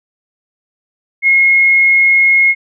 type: tone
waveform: sine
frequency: 2159 Hz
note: C#7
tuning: 46 cents flat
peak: -6 dBFS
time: 1.22-2.55 s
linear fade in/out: 50 ms
effects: none